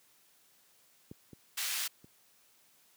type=clicks; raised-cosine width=3 ms; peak=-31 / -35 / -40 dBFS; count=3; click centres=1.114 / 1.332 / 2.044 s
type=high-pass noise; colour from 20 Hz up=pink; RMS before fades=-35 dBFS; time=1.57-1.88 s; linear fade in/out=10 ms; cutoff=2200 Hz; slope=12 dB/octave
effects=white hiss -66 dBFS RMS until 2.96 s + high-pass 100 Hz 12 dB/octave